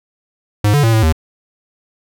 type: tone with pitch steps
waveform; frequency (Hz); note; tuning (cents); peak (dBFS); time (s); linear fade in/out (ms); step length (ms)
square; 104 / 145.2 / 113.6 / 110.7 / 79.4; G#2 / D3 / A#2 / A2 / D#2; +3 / -19 / -44 / +11 / +36; -10; 0.64-1.125; 5; 97
effects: none